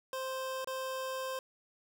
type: tone with dropouts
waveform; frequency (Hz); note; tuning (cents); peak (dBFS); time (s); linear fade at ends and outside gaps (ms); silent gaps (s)
25% pulse; 523.3; C5; 0; -32; 0.13-1.39; 1; 0.645-0.673
effects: none